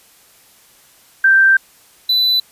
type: tone pair in turn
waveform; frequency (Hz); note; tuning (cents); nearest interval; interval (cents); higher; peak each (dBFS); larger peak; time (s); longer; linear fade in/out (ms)
sine / triangle; 1568 / 3991; G6 / B7; 0 / +17; octave + major third; 1617; second; -7 / -10; first; 1.24-1.57 / 2.09-2.4; first; 5
effects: white hiss -49 dBFS RMS until 2.51 s + resampled to 32000 Hz